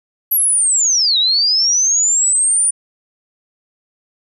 sine linear two-way sweep, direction down then up, 11840 to 3729 to 9490 Hz, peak -11 dBFS, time 0.31-2.71 s, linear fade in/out 10 ms, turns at 1.18 s, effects none

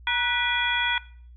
sine tone cluster, 951 / 1480 / 1960 / 2414 / 3346 Hz, A#5 / F#6 / B6 / D7 / G#7, +34 / 0 / -14 / +47 / +12 cents, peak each -28 dBFS, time 0.07-0.98 s, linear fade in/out 2 ms, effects noise-tail reverb RT60 0.5 s tail -19 dB re dry + added 60 Hz sine -44 dBFS peak until 1.36 s

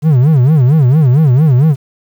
triangle tone with vibrato, 140 Hz, C#3, 18 cents sharp, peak -3 dBFS, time 0.02-1.76 s, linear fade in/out 50 ms, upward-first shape sine, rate 4.4 Hz, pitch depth 250 cents each way, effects 7-bit

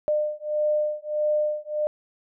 sine beating tone pair, 602 / 603.6 Hz, D5 / D5, +43 / +47 cents, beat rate 1.6 Hz, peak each -25 dBFS, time 0.08-1.87 s, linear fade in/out 0 ms, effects none

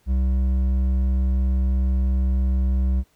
triangle tone with hard clipping, 64.5 Hz, C2, 24 cents flat, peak -19 dBFS, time 0.06-3.04 s, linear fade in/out 50 ms, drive 10 dB, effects pink hiss -63 dBFS RMS until 3.15 s

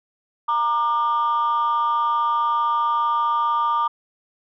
sine tone pair together, 931 / 1195.6 Hz, A#5 / D6, -2 / +31 cents, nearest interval major third, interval 433 cents, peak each -20 / -18 dBFS, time 0.48-3.88 s, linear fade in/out 10 ms, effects tanh soft clip ceiling -14 dBFS

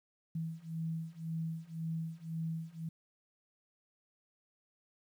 sine beating tone pair, 161.6 / 163.5 Hz, E3 / E3, -34 / -14 cents, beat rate 1.9 Hz, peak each -40 / -39 dBFS, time 0.35-2.89 s, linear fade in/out 5 ms, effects 11-bit

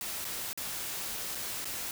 white noise with dropouts, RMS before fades -37 dBFS, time 0.01-1.91 s, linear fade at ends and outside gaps 1 ms, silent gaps 0.245-0.251 / 0.531-0.575 / 1.349-1.353 / 1.645-1.654 s, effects none

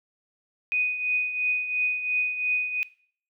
sine tone with tremolo, 2489 Hz, D#7, in tune, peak -20 dBFS, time 0.72-2.83 s, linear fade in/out 0 ms, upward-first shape triangle, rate 2.9 Hz, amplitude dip 65%, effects noise-tail reverb RT60 0.5 s tail -19 dB re dry

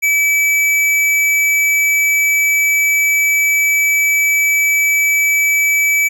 sine tone with hard clipping, 2300 Hz, D7, 37 cents flat, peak -12 dBFS, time 0.02-6.09 s, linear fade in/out 20 ms, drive 18 dB, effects none

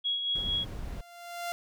sine tone with tremolo, 3322 Hz, G#7, in tune, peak -26 dBFS, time 0.04-0.65 s, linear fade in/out 20 ms, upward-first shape sine, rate 4.4 Hz, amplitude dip 45%
brown noise, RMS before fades -38 dBFS, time 0.35-1.01 s, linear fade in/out 5 ms
sawtooth tone with exponential growth, 694 Hz, F5, 11 cents flat, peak -27 dBFS, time 0.6-1.52 s, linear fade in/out 0 ms, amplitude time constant 200 ms
effects none

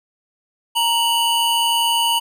square tone pair together, 931 / 2960 Hz, A#5 / F#7, -2 / 0 cents, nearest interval octave + minor sixth, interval 2002 cents, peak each -19 dBFS, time 0.75-2.2 s, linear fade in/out 20 ms, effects none

